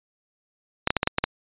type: clicks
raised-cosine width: 0.3 ms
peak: -4 dBFS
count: 7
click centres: 0.874 / 0.905 / 0.967 / 1.031 / 1.074 / 1.184 / 1.24 s
effects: resampled to 8000 Hz